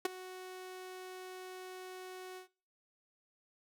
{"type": "tone with ADSR envelope", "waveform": "sawtooth", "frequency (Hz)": 370, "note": "F#4", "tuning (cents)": 0, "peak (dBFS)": -23, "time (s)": [0.05, 2.48], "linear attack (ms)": 4, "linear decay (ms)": 15, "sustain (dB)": -18, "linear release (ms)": 110, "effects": ["noise-tail reverb RT60 0.4 s tail -22 dB re dry"]}